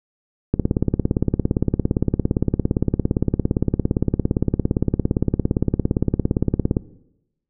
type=click train; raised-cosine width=3 ms; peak=-4 dBFS; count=110; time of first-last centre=0.54-6.769 s; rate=17.5 Hz; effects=noise-tail reverb RT60 0.9 s tail -19 dB re dry